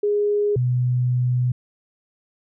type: tone pair in turn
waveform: sine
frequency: 413.2 / 124.52 Hz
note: G#4 / B2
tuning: -9 / +15 cents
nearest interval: octave + major sixth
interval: 2076 cents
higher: first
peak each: -17 / -17 dBFS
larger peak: neither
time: 0.03-0.56 / 0.56-1.52 s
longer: second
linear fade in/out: 5 ms
effects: none